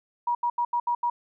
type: tone bursts at uneven times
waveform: sine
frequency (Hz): 958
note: A#5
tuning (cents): +47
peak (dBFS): -22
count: 6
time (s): 0.27-0.35 / 0.43-0.5 / 0.58-0.65 / 0.73-0.8 / 0.87-0.95 / 1.03-1.1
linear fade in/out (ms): 5
effects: none